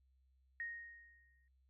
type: tone with exponential decay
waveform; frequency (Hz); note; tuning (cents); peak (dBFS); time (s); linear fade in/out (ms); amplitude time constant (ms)
sine; 1864.7; A#6; 0; -39; 0.6-1.48; 1; 190
effects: added 65 Hz sine -70 dBFS peak until 1.69 s